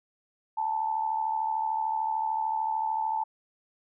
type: tone with amplitude modulation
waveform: sine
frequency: 880 Hz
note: A5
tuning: in tune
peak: -23 dBFS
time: 0.57-3.24 s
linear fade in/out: 10 ms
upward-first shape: sine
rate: 73.4 Hz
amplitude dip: 65%
effects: none